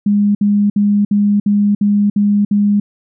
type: tone bursts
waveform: sine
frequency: 204.8 Hz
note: G#3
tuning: 24 cents flat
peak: -9 dBFS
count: 8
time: 0.06-2.8 s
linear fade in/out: 5 ms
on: 290 ms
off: 60 ms
effects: none